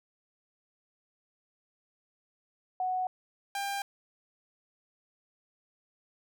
sine / sawtooth tone pair in turn, 740 / 797.3 Hz, F#5 / G5, 0 / +29 cents, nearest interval minor second, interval 129 cents, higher second, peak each -28 dBFS, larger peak neither, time 2.8-3.07 / 3.55-3.82 s, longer neither, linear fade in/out 2 ms, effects none

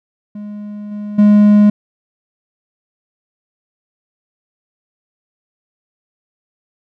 triangle tone with level steps, 207.7 Hz, G#3, in tune, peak -23 / -20 / -3 dBFS, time 0.35-1.7 s, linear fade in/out 5 ms, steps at 0.91 / 1.18 s, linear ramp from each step 10 ms, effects none

